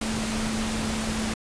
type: tone in noise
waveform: sine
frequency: 220 Hz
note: A3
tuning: in tune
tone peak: -28 dBFS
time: 0.01-1.34 s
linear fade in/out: 5 ms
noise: pink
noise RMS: -30 dBFS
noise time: 0.01-1.34 s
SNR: -1 dB
effects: resampled to 22050 Hz